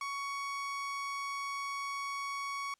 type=tone; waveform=30% pulse; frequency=1117 Hz; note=C#6; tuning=13 cents sharp; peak=-33 dBFS; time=0.01-2.74 s; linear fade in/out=2 ms; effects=white hiss -75 dBFS RMS until 2.79 s + low-pass 8000 Hz 12 dB/octave